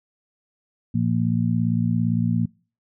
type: harmonic tone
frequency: 57.6 Hz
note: A#1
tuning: 20 cents flat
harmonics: 2 / 3 / 4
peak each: -23 / -23 / -23 dBFS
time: 0.94-2.46 s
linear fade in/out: 10 ms
effects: noise-tail reverb RT60 0.4 s tail -26 dB re dry